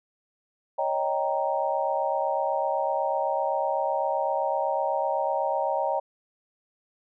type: chord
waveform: sine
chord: Eb dominant seventh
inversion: third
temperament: equal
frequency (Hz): 554.4 / 622.3 / 784 / 932.3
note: Db5 / Eb5 / G5 / Bb5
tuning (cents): 0 / 0 / 0 / 0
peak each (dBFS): -29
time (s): 0.78-6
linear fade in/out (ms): 10
effects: none